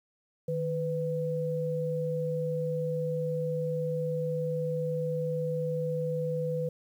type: tone pair together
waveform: sine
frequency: 155 / 498.8 Hz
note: D#3 / B4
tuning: -6 / +17 cents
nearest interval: octave + minor sixth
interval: 2023 cents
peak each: -32 / -30 dBFS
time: 0.48-6.69 s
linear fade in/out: 5 ms
effects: 10-bit